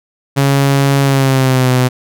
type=tone with pitch glide; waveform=sawtooth; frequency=138.59 to 127.09 Hz; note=C#3 to C3; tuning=0 to -50 cents; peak=-5 dBFS; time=0.36-1.89 s; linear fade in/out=20 ms; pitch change=-150 cents; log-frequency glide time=1.02-1.71 s; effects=none